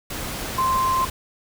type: tone in noise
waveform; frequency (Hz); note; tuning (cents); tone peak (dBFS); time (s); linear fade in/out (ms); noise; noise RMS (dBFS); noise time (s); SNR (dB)
sine; 1045; C6; -2; -18; 0.58-1.05; 5; pink; -30; 0.1-1.1; +9
effects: none